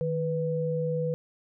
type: tone pair together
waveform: sine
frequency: 156.15 / 493.9 Hz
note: D#3 / B4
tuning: +7 / 0 cents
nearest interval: octave + minor sixth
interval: 1993 cents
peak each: -29 / -28 dBFS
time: 0.01-1.14 s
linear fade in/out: 0 ms
effects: none